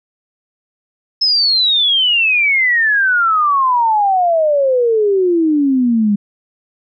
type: exponential sweep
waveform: sine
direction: down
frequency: 5230 to 200 Hz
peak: -10 dBFS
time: 1.21-6.16 s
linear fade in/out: 10 ms
effects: none